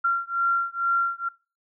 sine beating tone pair, 1375 / 1377.2 Hz, F6 / F6, -27 / -25 cents, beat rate 2.2 Hz, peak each -24 dBFS, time 0.04-1.29 s, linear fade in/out 10 ms, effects noise-tail reverb RT60 0.3 s tail -21 dB re dry

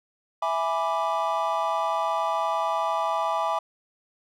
triangle chord, E dominant seventh, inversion none, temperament equal, 659.3 / 830.6 / 987.8 / 1174.7 Hz, E5 / G#5 / B5 / D6, 0 / 0 / 0 / 0 cents, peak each -27 dBFS, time 0.42-3.59 s, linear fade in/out 5 ms, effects none

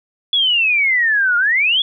sine exponential two-way sweep, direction down then up, 3438 to 1396.9 to 3438 Hz, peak -12 dBFS, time 0.33-1.82 s, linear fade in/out 2 ms, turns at 1.37 s, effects none

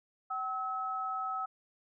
sine tone pair together, 762 / 1291 Hz, G5 / E6, -49 / -37 cents, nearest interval major sixth, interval 912 cents, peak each -38 / -34 dBFS, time 0.3-1.46 s, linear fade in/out 10 ms, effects none

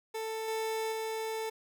30% pulse tone with level steps, 442.8 Hz, A4, 11 cents sharp, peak -32 / -29 / -31 dBFS, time 0.14-1.5 s, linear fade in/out 10 ms, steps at 0.48 / 0.92 s, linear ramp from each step 2 ms, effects none

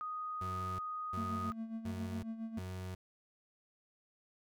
sine tone, 1244.5 Hz, D#6, in tune, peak -38 dBFS, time 0.01-1.52 s, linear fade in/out 0 ms
35% pulse tone bursts, 92.5 Hz, F#2, in tune, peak -39 dBFS, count 4, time 0.41-2.95 s, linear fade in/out 5 ms, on 380 ms, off 340 ms
triangle tone with tremolo, 224.6 Hz, A3, 36 cents sharp, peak -35 dBFS, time 1.17-2.59 s, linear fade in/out 5 ms, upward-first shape sine, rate 7.3 Hz, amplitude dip 65%
effects none

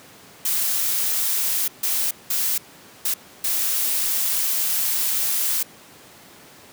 blue noise bursts at uneven times, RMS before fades -22 dBFS, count 5, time 0.45-1.68 / 1.83-2.11 / 2.3-2.58 / 3.05-3.14 / 3.44-5.63 s, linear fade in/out 5 ms, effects pink hiss -46 dBFS RMS until 6.72 s + high-pass 150 Hz 12 dB/octave

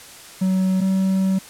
triangle tone pair in turn, 187.8 / 190.53 Hz, F#3 / G3, +26 / -49 cents, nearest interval unison, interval 25 cents, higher second, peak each -14 dBFS, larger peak neither, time 0.41-0.81 / 0.81-1.39 s, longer second, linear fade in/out 10 ms, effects white hiss -41 dBFS RMS until 1.49 s + low-pass 11000 Hz 12 dB/octave

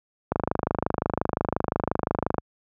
click train, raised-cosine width 1 ms, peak -8 dBFS, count 54, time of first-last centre 0.32-2.382 s, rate 25.7 Hz, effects high-pass 60 Hz 12 dB/octave

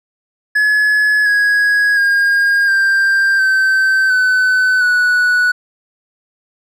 triangle tone with pitch steps, 1700 / 1660.2 / 1621.4 / 1583.4 / 1546.4 / 1510.2 / 1474.8 Hz, G#6 / G#6 / G#6 / G6 / G6 / F#6 / F#6, +40 / -1 / -42 / +17 / -24 / +35 / -6 cents, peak -8 dBFS, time 0.55-5.52 s, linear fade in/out 10 ms, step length 710 ms, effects none

